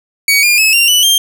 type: tone with pitch steps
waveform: sawtooth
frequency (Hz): 2251 / 2413 / 2586 / 2771 / 2970 / 3183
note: C#7 / D7 / E7 / F7 / F#7 / G7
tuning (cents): +26 / +46 / -34 / -14 / +6 / +26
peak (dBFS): -4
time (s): 0.28-1.18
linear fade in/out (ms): 2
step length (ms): 150
effects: none